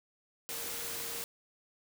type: tone in noise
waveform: sine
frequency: 466.2 Hz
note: A#4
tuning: in tune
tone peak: -50 dBFS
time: 0.49-1.24 s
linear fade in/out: 0 ms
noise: white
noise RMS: -39 dBFS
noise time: 0.49-1.24 s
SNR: -14 dB
effects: none